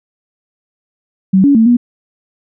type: tone with pitch steps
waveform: sine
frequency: 190.3 / 282.5 / 223.9 / 241.5 Hz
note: F#3 / C#4 / A3 / B3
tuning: +49 / +33 / +30 / -39 cents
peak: -5 dBFS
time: 1.33-1.77 s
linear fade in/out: 10 ms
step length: 110 ms
effects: none